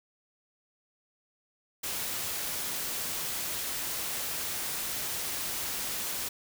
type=noise; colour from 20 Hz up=white; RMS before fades=-34 dBFS; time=1.83-6.29 s; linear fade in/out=10 ms; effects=none